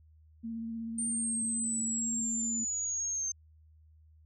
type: tone with vibrato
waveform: sine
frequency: 227.6 Hz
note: A#3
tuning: 41 cents flat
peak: -35 dBFS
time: 0.43-2.65 s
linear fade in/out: 20 ms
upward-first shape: sine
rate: 16 Hz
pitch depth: 17 cents each way
type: exponential sweep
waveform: sine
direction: down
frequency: 8910 to 6280 Hz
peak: -31 dBFS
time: 0.98-3.32 s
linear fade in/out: 5 ms
effects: added 78 Hz sine -57 dBFS peak until 4.25 s